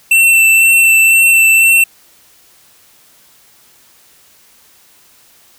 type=tone with vibrato; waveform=square; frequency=2685 Hz; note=E7; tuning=31 cents sharp; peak=-6 dBFS; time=0.11-1.84 s; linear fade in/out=5 ms; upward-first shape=sine; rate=2 Hz; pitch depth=13 cents each way; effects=white hiss -47 dBFS RMS until 5.58 s